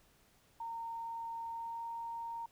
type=tone with pitch glide; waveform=sine; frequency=919 to 925.4 Hz; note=A#5 to A#5; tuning=-25 to -13 cents; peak=-39 dBFS; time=0.6-2.46 s; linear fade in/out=5 ms; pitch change=+12 cents; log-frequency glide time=1.52-1.84 s; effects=pink hiss -68 dBFS RMS until 2.51 s